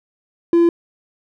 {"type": "tone", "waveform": "triangle", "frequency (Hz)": 340, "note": "F4", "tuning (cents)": -46, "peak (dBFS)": -7, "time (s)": [0.53, 0.69], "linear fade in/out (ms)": 2, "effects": ["tanh soft clip ceiling -3 dBFS"]}